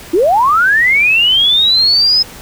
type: linear sweep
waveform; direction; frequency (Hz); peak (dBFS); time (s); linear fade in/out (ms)
sine; up; 304.7 to 5150; -7; 0.13-2.23; 10
effects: pink hiss -33 dBFS RMS until 2.41 s